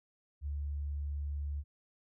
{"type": "tone", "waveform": "sine", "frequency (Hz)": 72.2, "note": "D2", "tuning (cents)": -29, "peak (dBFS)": -34, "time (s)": [0.41, 1.64], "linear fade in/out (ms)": 50, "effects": []}